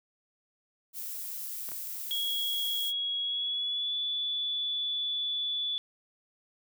violet noise, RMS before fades -38 dBFS, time 0.93-2.93 s, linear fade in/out 50 ms
clicks, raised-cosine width 0.5 ms, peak -31 dBFS, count 2, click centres 1.689 / 1.718 s
sine tone with pitch glide, 3322 to 3455 Hz, G#7 to A7, 0 to -32 cents, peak -29 dBFS, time 2.11-5.78 s, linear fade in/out 0 ms, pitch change +68 cents, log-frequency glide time 3.21-3.95 s
effects none

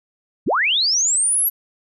sine linear sweep, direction up, 79.9 to 11840 Hz, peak -15 dBFS, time 0.46-1.5 s, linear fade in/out 20 ms, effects none

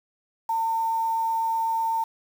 sine tone with quantisation, 904 Hz, A5, 47 cents sharp, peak -22 dBFS, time 0.49-2.04 s, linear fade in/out 5 ms, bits 7, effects none

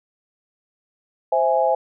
sine chord, C augmented, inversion none, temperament equal, 523.3 / 659.3 / 830.6 Hz, C5 / E5 / G#5, 0 / 0 / 0 cents, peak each -20 dBFS, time 1.32-1.75 s, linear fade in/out 5 ms, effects none

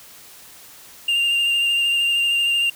triangle tone with vibrato, 2794 Hz, F7, in tune, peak -15 dBFS, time 1.08-2.7 s, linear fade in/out 5 ms, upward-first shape triangle, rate 13 Hz, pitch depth 22 cents each way, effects white hiss -44 dBFS RMS until 2.75 s

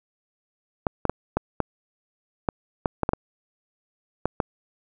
clicks, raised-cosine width 1 ms, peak -7 dBFS, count 12, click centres 0.868 / 1.053 / 1.096 / 1.37 / 1.603 / 2.488 / 2.858 / 3.033 / 3.091 / 3.134 / 4.256 / 4.402 s, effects none

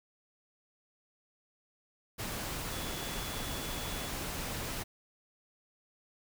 sine tone in noise, 3417 Hz, G#7, 49 cents sharp, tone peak -47 dBFS, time 2.71-4.1 s, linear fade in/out 20 ms, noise pink, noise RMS -38 dBFS, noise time 2.18-4.84 s, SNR -12 dB, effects none

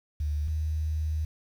sine tone pair in turn, 74.4 / 77.62 Hz, D2 / D#2, +23 / -4 cents, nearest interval minor second, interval 73 cents, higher second, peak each -26 dBFS, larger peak neither, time 0.2-0.48 / 0.48-1.25 s, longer second, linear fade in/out 5 ms, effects 9-bit

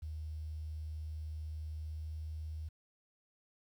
sine tone with pitch glide, 77.78 to 78.28 Hz, D#2 to D#2, 0 to +11 cents, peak -39 dBFS, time 0.02-2.69 s, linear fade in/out 10 ms, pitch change +11 cents, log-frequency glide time 1.77-2.17 s, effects 11-bit

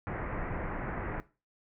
pink low-pass noise, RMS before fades -36 dBFS, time 0.07-1.2 s, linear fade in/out 0 ms, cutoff 2100 Hz, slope 48 dB/octave, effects noise-tail reverb RT60 0.3 s tail -17 dB re dry

